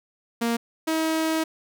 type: tone pair in turn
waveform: sawtooth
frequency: 233.1 / 319.6 Hz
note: A#3 / D#4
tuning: 0 / +47 cents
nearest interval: perfect fourth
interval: 547 cents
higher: second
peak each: -18 dBFS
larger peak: neither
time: 0.41-0.57 / 0.87-1.44 s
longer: second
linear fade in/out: 10 ms
effects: none